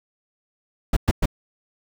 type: noise bursts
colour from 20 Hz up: brown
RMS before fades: -17 dBFS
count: 3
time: 0.93-1.258 s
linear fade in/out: 5 ms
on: 36 ms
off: 110 ms
effects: none